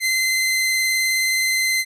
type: tone with vibrato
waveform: sawtooth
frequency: 2064 Hz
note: C7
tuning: 24 cents flat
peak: -14 dBFS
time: 0-1.85 s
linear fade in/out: 50 ms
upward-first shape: sine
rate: 19 Hz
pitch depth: 10 cents each way
effects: resampled to 32000 Hz